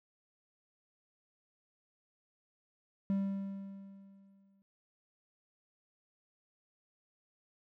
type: tone with exponential decay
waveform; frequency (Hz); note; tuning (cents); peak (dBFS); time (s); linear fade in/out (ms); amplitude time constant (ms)
triangle; 196.1; G3; +1; -26; 3.1-4.62; 0; 330
effects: none